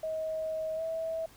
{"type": "tone with pitch glide", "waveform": "sine", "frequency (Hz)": [634, 649.9], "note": ["D#5", "E5"], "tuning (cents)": [32, -25], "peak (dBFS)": -31, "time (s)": [0.03, 1.26], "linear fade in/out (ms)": 5, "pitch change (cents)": 43, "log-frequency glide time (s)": [0.76, 0.81], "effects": ["pink hiss -57 dBFS RMS until 1.36 s"]}